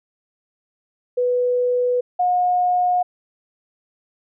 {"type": "tone pair in turn", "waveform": "sine", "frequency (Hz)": [493.9, 720.4], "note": ["B4", "F#5"], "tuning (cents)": [0, -46], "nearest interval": "perfect fifth", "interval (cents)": 654, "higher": "second", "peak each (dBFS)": [-16, -15], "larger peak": "second", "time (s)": [[1.17, 2.01], [2.19, 3.03]], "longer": "neither", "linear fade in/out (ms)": 10, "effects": []}